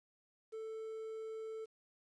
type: tone with quantisation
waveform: triangle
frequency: 441.8 Hz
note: A4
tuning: 7 cents sharp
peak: -40 dBFS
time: 0.52-1.66 s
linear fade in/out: 20 ms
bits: 11
effects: resampled to 22050 Hz